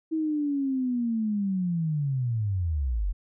sine linear sweep, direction down, 322.7 to 41.32 Hz, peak -24 dBFS, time 0.11-3.13 s, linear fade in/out 20 ms, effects none

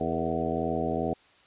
harmonic tone with a mistuned harmonic, 82.41 Hz, E2, in tune, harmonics 1 / 2 / 3 / 4 / 5 / 6 / 7 / 8 / 9, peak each -39 / -35 / -33 / -35 / -34 / -35 / -38 / -34 / -34 dBFS, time 0-1.14 s, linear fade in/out 10 ms, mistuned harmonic 6, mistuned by -56 cents, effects white hiss -59 dBFS RMS until 1.46 s + resampled to 8000 Hz

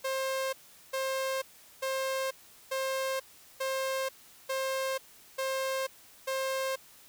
sawtooth tone bursts, 531 Hz, C5, 25 cents sharp, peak -26 dBFS, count 8, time 0.04-6.76 s, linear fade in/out 10 ms, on 490 ms, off 400 ms, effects white hiss -56 dBFS RMS until 7.08 s

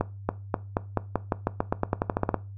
accelerating click train, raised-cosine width 1 ms, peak -9 dBFS, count 18, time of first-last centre 0.01-2.343 s, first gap 280 ms, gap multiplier 0.9, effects noise-tail reverb RT60 0.3 s tail -18 dB re dry + added 99 Hz sine -38 dBFS peak until 2.57 s

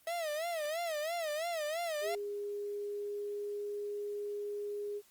45% pulse tone with vibrato, 642 Hz, E5, 46 cents flat, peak -34 dBFS, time 0.07-2.15 s, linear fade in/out 2 ms, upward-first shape sine, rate 3 Hz, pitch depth 140 cents each way
sine tone with pitch glide, 409.3 to 411.9 Hz, G#4 to G#4, -25 to -14 cents, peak -36 dBFS, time 2.01-5.02 s, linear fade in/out 50 ms, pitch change +11 cents, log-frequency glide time 2.38-3.85 s
effects white hiss -65 dBFS RMS until 5.1 s + Opus 24 kbps

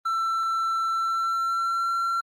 triangle tone with pitch glide, 1338 to 1361.4 Hz, E6 to F6, +25 to -45 cents, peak -21 dBFS, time 0.05-2.21 s, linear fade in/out 10 ms, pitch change +30 cents, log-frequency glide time 0.9-1.93 s, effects Opus 24 kbps

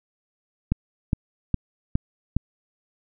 click train, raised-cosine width 5 ms, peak -8 dBFS, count 5, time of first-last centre 0.72-2.366 s, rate 2.43 Hz, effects none

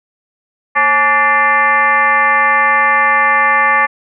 sine tone with frequency modulation, 1463 Hz, F#6, 20 cents flat, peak -8 dBFS, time 0.75-3.87 s, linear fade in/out 20 ms, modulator 307 Hz, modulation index 2.2, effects none

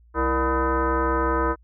sine tone with frequency modulation, 466.2 Hz, A#4, in tune, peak -19 dBFS, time 0.14-1.56 s, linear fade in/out 50 ms, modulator 265 Hz, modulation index 3.6, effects added 58 Hz sine -51 dBFS peak until 1.63 s

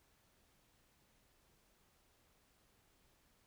silence, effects pink hiss -73 dBFS RMS until 3.46 s

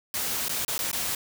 white noise with dropouts, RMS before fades -29 dBFS, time 0.14-1.15 s, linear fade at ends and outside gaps 2 ms, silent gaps 0.484-0.493 / 0.649-0.68 / 0.78-0.79 / 0.915-0.929 s, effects none

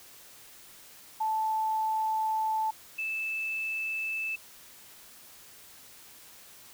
sine tone pair in turn, 876 / 2630 Hz, A5 / E7, -8 / -5 cents, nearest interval octave + perfect fifth, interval 1903 cents, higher second, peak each -26 / -30 dBFS, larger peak first, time 1.2-2.71 / 2.98-4.36 s, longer first, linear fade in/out 10 ms, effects white hiss -52 dBFS RMS until 6.73 s

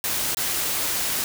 white noise with dropouts, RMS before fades -25 dBFS, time 0.04-1.24 s, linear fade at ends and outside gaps 1 ms, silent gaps 0.347-0.37 s, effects none

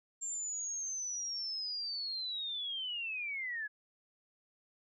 sine linear sweep, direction down, 7400 to 1661.2 Hz, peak -36 dBFS, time 0.21-3.68 s, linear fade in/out 20 ms, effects none

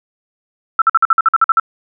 sine tone bursts, 1331 Hz, E6, 16 cents sharp, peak -6 dBFS, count 11, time 0.79-1.598 s, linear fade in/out 2 ms, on 28 ms, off 50 ms, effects none

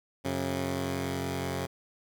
10% pulse tone pair together, 90.7 / 135.9 Hz, F#2 / C#3, -34 / -34 cents, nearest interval perfect fifth, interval 700 cents, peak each -25 dBFS, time 0.24-1.67 s, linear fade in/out 20 ms, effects none

